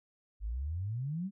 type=exponential sweep; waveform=sine; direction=up; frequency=48.74 to 204.8 Hz; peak=-33 dBFS; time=0.4-1.31 s; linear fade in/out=50 ms; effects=none